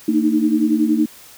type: tone cluster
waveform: sine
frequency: 227.7 / 302.7 / 313.4 Hz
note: A#3 / D#4 / D#4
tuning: -40 / -48 / +13 cents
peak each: -18 dBFS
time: 0.08-1.06 s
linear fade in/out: 5 ms
effects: white hiss -43 dBFS RMS until 1.37 s